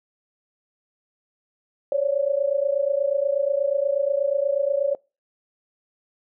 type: tone pair together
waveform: sine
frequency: 546 / 574.3 Hz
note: C#5 / D5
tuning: -26 / -39 cents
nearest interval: minor second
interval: 87 cents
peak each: -22 dBFS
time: 1.92-4.95 s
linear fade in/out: 2 ms
effects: noise-tail reverb RT60 0.3 s tail -26 dB re dry